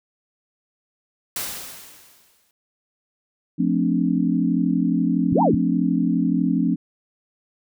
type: noise with exponential decay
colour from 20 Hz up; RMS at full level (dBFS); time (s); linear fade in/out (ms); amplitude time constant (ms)
white; -26; 1.36-2.51; 2; 250
type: chord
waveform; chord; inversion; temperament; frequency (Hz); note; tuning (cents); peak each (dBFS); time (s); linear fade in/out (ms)
sine; D minor seventh; first; equal with one note detuned; 176.64 / 220 / 261.6 / 293.7; F3 / A3 / C4 / D4; +20 / 0 / 0 / 0; -22 / -24 / -22 / -24; 3.58-6.76; 20
type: linear two-way sweep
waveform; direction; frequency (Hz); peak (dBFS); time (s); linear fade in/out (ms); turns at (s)
sine; up then down; 40.19 to 961 to 46.45; -16; 5.32-5.55; 10; 5.42
effects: none